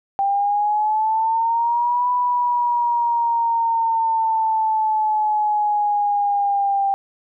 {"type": "exponential two-way sweep", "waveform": "sine", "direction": "up then down", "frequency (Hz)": [788, 987.8, 788], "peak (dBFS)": -16, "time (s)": [0.19, 6.94], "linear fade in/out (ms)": 0, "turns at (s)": 2.1, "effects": []}